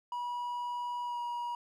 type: tone with pitch glide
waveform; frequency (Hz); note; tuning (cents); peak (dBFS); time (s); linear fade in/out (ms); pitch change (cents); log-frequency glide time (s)
triangle; 970 to 958.9; B5 to A#5; -31 to +49; -32; 0.12-1.55; 2; -20; 1.04-1.19
effects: none